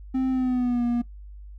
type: tone with pitch glide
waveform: triangle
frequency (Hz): 260.9 to 239.2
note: C4 to A#3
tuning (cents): -5 to +45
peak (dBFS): -19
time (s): 0.14-1.02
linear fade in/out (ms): 10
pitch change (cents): -150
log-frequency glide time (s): 0.3-0.84
effects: noise-tail reverb RT60 0.1 s tail -19 dB re dry + added 50 Hz sine -39 dBFS peak until 1.58 s